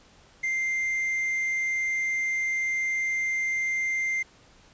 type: tone with quantisation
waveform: triangle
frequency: 2093 Hz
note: C7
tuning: in tune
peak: -23 dBFS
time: 0.43-4.23 s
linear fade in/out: 10 ms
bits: 8
effects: pink hiss -56 dBFS RMS until 4.73 s + resampled to 16000 Hz